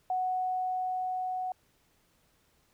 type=tone with level ramp; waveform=sine; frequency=740 Hz; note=F#5; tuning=in tune; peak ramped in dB=-27 to -31 dBFS; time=0.1-1.52 s; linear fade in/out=2 ms; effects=pink hiss -69 dBFS RMS until 2.73 s